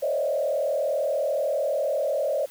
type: tone with frequency modulation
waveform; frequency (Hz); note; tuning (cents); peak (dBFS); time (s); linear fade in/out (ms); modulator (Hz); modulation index
sine; 587.3; D5; 0; -22; 0.02-2.46; 10; 40.1; 1.6
effects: white hiss -50 dBFS RMS until 2.5 s